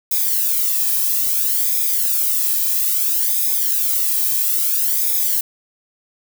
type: noise with flanger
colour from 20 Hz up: violet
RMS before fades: -18 dBFS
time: 0.11-5.41 s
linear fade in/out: 5 ms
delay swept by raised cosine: 0.68 to 1.42 ms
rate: 0.6 Hz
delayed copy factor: -0.8
effects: none